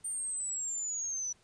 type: linear sweep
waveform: sine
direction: down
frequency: 8900 to 5890 Hz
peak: -33 dBFS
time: 0.04-1.33 s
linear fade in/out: 10 ms
effects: pink hiss -66 dBFS RMS until 1.43 s + resampled to 22050 Hz